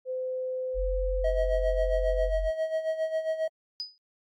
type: tone with pitch glide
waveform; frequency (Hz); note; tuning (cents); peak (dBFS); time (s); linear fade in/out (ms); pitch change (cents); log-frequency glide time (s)
sine; 513 to 509.8; C5 to C5; -34 to -45; -29; 0.05-2.31; 50; -11; 2.02-2.14
type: tone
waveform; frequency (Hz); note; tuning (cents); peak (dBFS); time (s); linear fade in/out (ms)
sine; 45.3; F#1; -36; -27; 0.74-2.51; 50
type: tone with tremolo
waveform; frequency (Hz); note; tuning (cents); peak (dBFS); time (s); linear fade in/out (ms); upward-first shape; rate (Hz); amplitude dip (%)
triangle; 638; D#5; +43; -22; 1.24-3.48; 5; sine; 7.4; 70
type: tone with exponential decay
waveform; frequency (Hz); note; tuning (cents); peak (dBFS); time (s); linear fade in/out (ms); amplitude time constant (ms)
sine; 4978; D#8; 0; -28; 3.8-3.98; 0; 39
effects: AAC 64 kbps